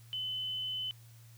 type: tone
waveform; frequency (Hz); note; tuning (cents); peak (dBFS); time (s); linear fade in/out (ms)
sine; 3027; F#7; +39; -34; 0.13-0.91; 0
effects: added 115 Hz sine -53 dBFS peak until 1.37 s + white hiss -63 dBFS RMS until 1.37 s